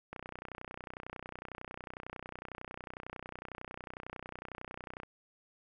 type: click train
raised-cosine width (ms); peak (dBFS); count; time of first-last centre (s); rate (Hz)
0.5; -27; 153; 0.13-5.033; 31
effects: none